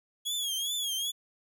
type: tone with vibrato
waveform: sawtooth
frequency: 3322 Hz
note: G#7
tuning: in tune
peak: -27 dBFS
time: 0.25-1.12 s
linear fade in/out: 20 ms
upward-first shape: triangle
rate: 2.5 Hz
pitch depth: 120 cents each way
effects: none

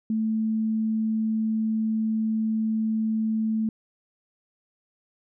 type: tone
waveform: sine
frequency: 220 Hz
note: A3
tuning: in tune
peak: -22 dBFS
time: 0.1-3.69 s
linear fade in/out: 2 ms
effects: none

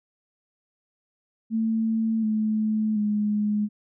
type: tone with pitch steps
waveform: sine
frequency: 223.3 / 216.2 / 209.3 Hz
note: A3 / A3 / G#3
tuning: +26 / -30 / +14 cents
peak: -21 dBFS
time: 1.5-3.69 s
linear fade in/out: 50 ms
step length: 730 ms
effects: none

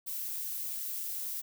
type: noise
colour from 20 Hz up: violet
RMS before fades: -37 dBFS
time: 0.06-1.42 s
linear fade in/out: 20 ms
effects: none

